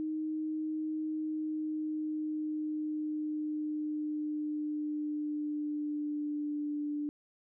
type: tone with pitch glide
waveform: sine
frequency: 311.1 to 294.8 Hz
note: D#4 to D4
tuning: 0 to +7 cents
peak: -32 dBFS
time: 0-7.09 s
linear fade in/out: 0 ms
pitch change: -93 cents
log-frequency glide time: 1.04-6.85 s
effects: none